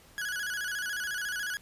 40% pulse tone with vibrato, 1568 Hz, G6, in tune, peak -31 dBFS, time 0.18-1.57 s, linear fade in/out 0 ms, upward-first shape square, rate 14 Hz, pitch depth 99 cents each way, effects pink hiss -57 dBFS RMS until 1.61 s + resampled to 32000 Hz

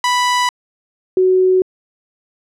sawtooth / sine tone pair in turn, 987.8 / 371.9 Hz, B5 / F#4, 0 / +9 cents, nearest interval octave + perfect fourth, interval 1691 cents, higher first, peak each -9 dBFS, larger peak neither, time 0.04-0.49 / 1.17-1.62 s, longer neither, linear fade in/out 2 ms, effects low-pass 8000 Hz 12 dB/octave

